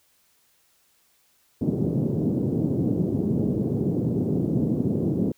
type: band-pass noise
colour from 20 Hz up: pink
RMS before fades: -24 dBFS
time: 1.61-5.32 s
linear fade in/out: 5 ms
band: 120 to 390 Hz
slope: 24 dB/octave
effects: white hiss -64 dBFS RMS until 5.37 s